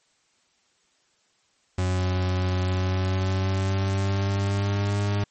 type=tone with pitch glide; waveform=40% pulse; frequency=92 to 101.49 Hz; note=F#2 to G#2; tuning=-9 to -39 cents; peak=-21 dBFS; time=1.78-5.24 s; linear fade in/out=5 ms; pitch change=+170 cents; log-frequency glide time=2.63-4.99 s; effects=white hiss -66 dBFS RMS until 5.3 s + MP3 32 kbps